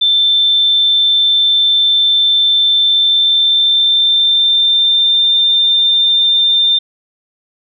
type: tone with pitch glide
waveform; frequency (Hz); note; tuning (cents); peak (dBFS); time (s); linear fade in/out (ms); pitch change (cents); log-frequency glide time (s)
sine; 3550 to 3593; A7 to A7; +15 to +36; -8; 0.01-6.79; 10; +21; 2.8-5.39
effects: none